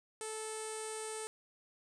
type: tone with low-pass filter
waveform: sawtooth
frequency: 437.4 Hz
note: A4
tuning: 10 cents flat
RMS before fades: -42 dBFS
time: 0.21-1.27 s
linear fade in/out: 0 ms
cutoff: 8700 Hz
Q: 9
effects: none